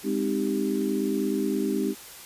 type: chord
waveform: sine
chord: Ab major seventh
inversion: none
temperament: equal with one note detuned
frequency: 205.1 / 261.6 / 311.1 / 392 Hz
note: Ab3 / C4 / Eb4 / G4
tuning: -21 / 0 / 0 / 0 cents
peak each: -29 dBFS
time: 0.03-1.95 s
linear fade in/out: 50 ms
effects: white hiss -44 dBFS RMS until 2.25 s + resampled to 32000 Hz